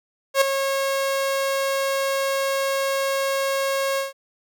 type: tone with ADSR envelope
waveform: sawtooth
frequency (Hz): 545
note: C#5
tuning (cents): -29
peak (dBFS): -8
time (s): 0.34-4.13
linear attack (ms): 74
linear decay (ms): 6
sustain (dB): -9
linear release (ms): 150
effects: none